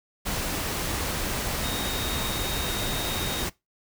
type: tone in noise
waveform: sine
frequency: 3729 Hz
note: A#7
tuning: in tune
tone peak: -33 dBFS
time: 1.63-3.45 s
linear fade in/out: 20 ms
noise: pink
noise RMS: -29 dBFS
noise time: 0.25-3.5 s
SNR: -7 dB
effects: noise-tail reverb RT60 0.2 s tail -21 dB re dry